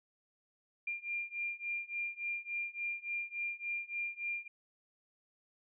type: beating tone pair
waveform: sine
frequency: 2393 / 2396.5 Hz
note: D7 / D7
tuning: +32 / +34 cents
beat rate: 3.5 Hz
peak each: -40 / -39 dBFS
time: 0.87-4.48 s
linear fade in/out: 5 ms
effects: none